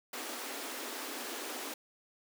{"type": "high-pass noise", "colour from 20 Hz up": "pink", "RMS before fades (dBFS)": -41, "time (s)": [0.13, 1.74], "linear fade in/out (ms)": 5, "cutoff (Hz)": 240, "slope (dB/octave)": 96, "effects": []}